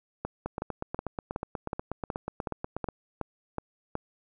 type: two click trains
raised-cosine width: 1 ms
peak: -18 / -17 dBFS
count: 21 / 11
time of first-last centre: 0.46-2.887 / 0.25-3.954 s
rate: 8.24 / 2.7 Hz
effects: none